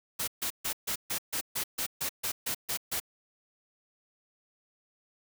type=noise bursts; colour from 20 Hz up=white; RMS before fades=-32 dBFS; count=13; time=0.19-3.001 s; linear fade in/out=10 ms; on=87 ms; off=140 ms; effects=none